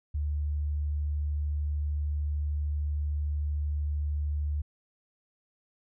sine tone, 73.9 Hz, D2, 11 cents sharp, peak -27 dBFS, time 0.14-4.62 s, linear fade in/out 10 ms, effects none

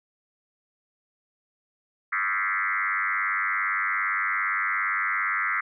sine tone with frequency modulation, 1661.2 Hz, G#6, in tune, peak -23 dBFS, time 2.12-5.61 s, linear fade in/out 10 ms, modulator 97.5 Hz, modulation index 4.8, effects none

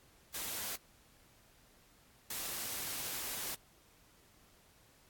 white noise bursts at uneven times, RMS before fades -40 dBFS, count 2, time 0.34-0.76 / 2.3-3.55 s, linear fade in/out 5 ms, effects pink hiss -65 dBFS RMS until 5.09 s + AAC 64 kbps

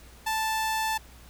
sawtooth tone, 880 Hz, A5, in tune, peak -22 dBFS, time 0.26-0.98 s, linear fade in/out 10 ms, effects added 60 Hz sine -50 dBFS peak until 1.29 s + pink hiss -53 dBFS RMS until 1.29 s

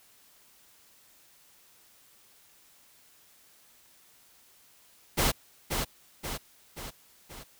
pink noise with echo, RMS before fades -25 dBFS, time 5.17-5.32 s, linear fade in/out 20 ms, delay 530 ms, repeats 4, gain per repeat -5 dB, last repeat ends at 7.44 s, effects white hiss -60 dBFS RMS until 7.59 s

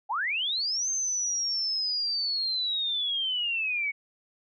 sine linear two-way sweep, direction up then down, 736 to 6340 to 2209 Hz, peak -26 dBFS, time 0.09-3.92 s, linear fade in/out 20 ms, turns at 0.89 s, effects none

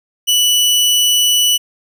sawtooth tone, 2960 Hz, F#7, in tune, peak -7 dBFS, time 0.27-1.58 s, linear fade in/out 20 ms, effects none

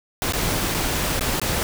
pink noise with dropouts, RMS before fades -23 dBFS, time 0.22-1.63 s, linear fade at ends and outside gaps 0 ms, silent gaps 0.323-0.335 / 0.742-0.746 / 1.194-1.209 / 1.398-1.416 s, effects none

